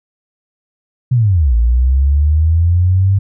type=linear two-way sweep; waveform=sine; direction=down then up; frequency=130.81 to 55.8 to 99.3 Hz; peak=-8 dBFS; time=1.11-3.19 s; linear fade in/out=10 ms; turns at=1.55 s; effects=none